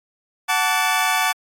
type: chord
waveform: 20% pulse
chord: D major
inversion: first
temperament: equal with one note detuned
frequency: 740 / 880 / 1151.8 Hz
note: F#5 / A5 / D6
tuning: 0 / 0 / -34 cents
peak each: -17 dBFS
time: 0.48-1.33 s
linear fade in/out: 20 ms
effects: AAC 48 kbps